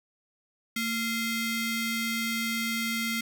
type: ring-modulated tone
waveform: sawtooth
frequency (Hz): 1152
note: D6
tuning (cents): -34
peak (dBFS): -21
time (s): 0.76-3.21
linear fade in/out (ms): 5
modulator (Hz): 925
effects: none